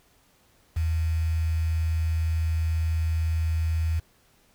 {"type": "tone with quantisation", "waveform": "sine", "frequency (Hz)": 81, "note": "E2", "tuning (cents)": -30, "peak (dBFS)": -22, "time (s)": [0.76, 4], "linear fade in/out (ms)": 10, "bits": 7, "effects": ["pink hiss -62 dBFS RMS until 4.54 s"]}